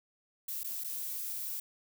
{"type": "noise with dropouts", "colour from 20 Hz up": "violet", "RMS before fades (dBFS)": -38, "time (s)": [0.48, 1.6], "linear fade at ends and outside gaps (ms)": 5, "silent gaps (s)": [[0.634, 0.643], [0.838, 0.843]], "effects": []}